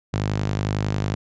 sawtooth tone with high-pass filter, 51 Hz, G#1, 31 cents flat, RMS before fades -24 dBFS, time 0.13-1.15 s, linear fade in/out 10 ms, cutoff 110 Hz, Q 1.8, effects resampled to 16000 Hz

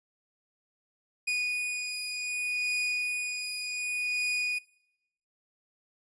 40% pulse beating tone pair, 2467 / 2467.66 Hz, D#7 / D#7, -15 / -15 cents, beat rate 0.66 Hz, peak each -29 / -35 dBFS, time 1.27-4.59 s, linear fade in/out 10 ms, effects noise-tail reverb RT60 0.8 s tail -23 dB re dry + resampled to 22050 Hz

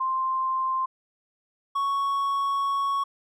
sine / triangle tone pair in turn, 1048 / 1110.3 Hz, C6 / C#6, +2 / +2 cents, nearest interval minor second, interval 100 cents, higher second, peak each -23 / -21 dBFS, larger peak second, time 0-0.86 / 1.75-3.04 s, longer second, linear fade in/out 10 ms, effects none

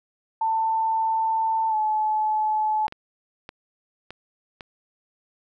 sine tone with pitch glide, 891 to 860.6 Hz, A5 to A5, +22 to -39 cents, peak -20 dBFS, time 0.41-2.87 s, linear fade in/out 5 ms, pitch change -61 cents, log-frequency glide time 1.69-1.75 s
clicks, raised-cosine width 0.3 ms, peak -21 dBFS, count 5, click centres 2.881 / 2.924 / 3.491 / 4.106 / 4.608 s
effects none

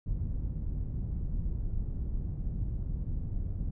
pink low-pass noise, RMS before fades -33 dBFS, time 0.06-3.71 s, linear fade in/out 10 ms, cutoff 120 Hz, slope 12 dB/octave, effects none

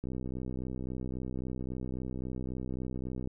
click train, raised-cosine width 3 ms, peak -25 dBFS, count 207, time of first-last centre 0.04-3.274 s, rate 63.7 Hz, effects none

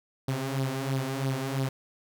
sawtooth tone with flanger, 134 Hz, C3, 42 cents sharp, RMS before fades -30 dBFS, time 0.28-1.69 s, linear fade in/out 5 ms, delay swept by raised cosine 0.2 to 5 ms, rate 3 Hz, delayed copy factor +0.65, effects none

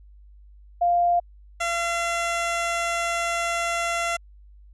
sine / 15% pulse tone pair in turn, 698.5 / 682.5 Hz, F5 / F5, 0 / -40 cents, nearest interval unison, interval 40 cents, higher first, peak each -17 dBFS, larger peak neither, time 0.81-1.2 / 1.6-4.17 s, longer second, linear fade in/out 10 ms, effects added 50 Hz sine -46 dBFS peak until 4.73 s + resampled to 24000 Hz

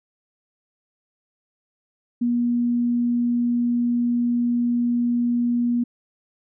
sine tone, 240 Hz, B3, 49 cents flat, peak -18 dBFS, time 2.21-5.84 s, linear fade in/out 10 ms, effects none

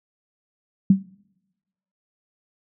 sine tone with exponential decay, 192.9 Hz, G3, 28 cents flat, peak -7 dBFS, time 0.9-1.03 s, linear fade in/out 5 ms, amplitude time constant 27 ms, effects noise-tail reverb RT60 1.0 s tail -25 dB re dry

